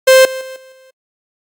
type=tone with level steps; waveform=45% pulse; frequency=523.3 Hz; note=C5; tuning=in tune; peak=-4 / -21 / -27 / -38 / -42 dBFS; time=0.07-0.91 s; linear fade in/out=10 ms; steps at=0.25 / 0.41 / 0.56 / 0.72 s; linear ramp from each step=2 ms; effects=AAC 64 kbps